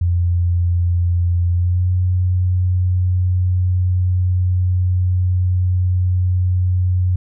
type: tone with pitch glide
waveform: sine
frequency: 87.31 to 90.97 Hz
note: F2 to F#2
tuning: 0 to -29 cents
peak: -13 dBFS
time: 0.01-7.16 s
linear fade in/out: 5 ms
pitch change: +71 cents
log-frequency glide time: 1.51-1.89 s
effects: none